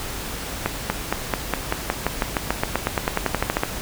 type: accelerating click train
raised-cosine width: 0.5 ms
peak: -4 dBFS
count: 23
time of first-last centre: 0.66-3.635 s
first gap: 240 ms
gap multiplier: 0.94
effects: added 50 Hz sine -38 dBFS peak until 3.81 s + pink hiss -31 dBFS RMS until 3.81 s